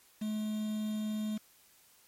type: tone with quantisation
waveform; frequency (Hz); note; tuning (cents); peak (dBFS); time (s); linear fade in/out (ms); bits
triangle; 214.3; A3; -45; -30; 0.21-1.38; 10; 8
effects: white hiss -63 dBFS RMS until 2.07 s + MP3 64 kbps